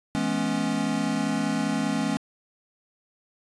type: chord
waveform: square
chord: C# minor seventh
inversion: first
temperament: equal with one note detuned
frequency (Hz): 164.81 / 212 / 246.9 / 277.2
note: E3 / G#3 / B3 / C#4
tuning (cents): 0 / +36 / 0 / 0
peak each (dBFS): -33 / -29 / -31 / -29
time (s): 0.15-2.17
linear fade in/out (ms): 0
effects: resampled to 22050 Hz